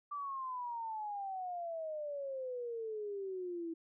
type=exponential sweep; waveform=sine; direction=down; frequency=1174.7 to 325.7 Hz; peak=-38 dBFS; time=0.11-3.74 s; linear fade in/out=10 ms; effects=none